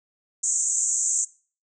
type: band-pass noise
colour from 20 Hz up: white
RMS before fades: -24 dBFS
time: 0.43-1.25 s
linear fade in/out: 10 ms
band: 6400 to 8000 Hz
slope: 96 dB/octave
effects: noise-tail reverb RT60 0.4 s tail -21 dB re dry